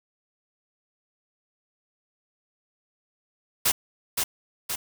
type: noise with echo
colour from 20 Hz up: white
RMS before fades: -21 dBFS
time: 3.65-3.72 s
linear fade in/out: 10 ms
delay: 520 ms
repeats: 2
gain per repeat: -4 dB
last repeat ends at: 4.76 s
effects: none